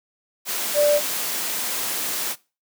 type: tone in noise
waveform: sine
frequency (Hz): 587.3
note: D5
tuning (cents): 0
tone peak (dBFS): -14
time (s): 0.74-1.01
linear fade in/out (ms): 50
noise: white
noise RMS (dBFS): -26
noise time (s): 0.45-2.36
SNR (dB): +9
effects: noise-tail reverb RT60 0.3 s tail -21 dB re dry + high-pass 200 Hz 12 dB/octave